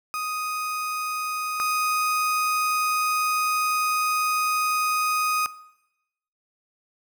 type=tone pair in turn; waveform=35% pulse; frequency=1247 / 1247 Hz; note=D#6 / D#6; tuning=+3 / +3 cents; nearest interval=unison; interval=0 cents; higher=neither; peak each=-25 / -20 dBFS; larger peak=second; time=0.14-1.6 / 1.6-5.46 s; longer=second; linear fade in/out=0 ms; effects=noise-tail reverb RT60 0.9 s tail -19 dB re dry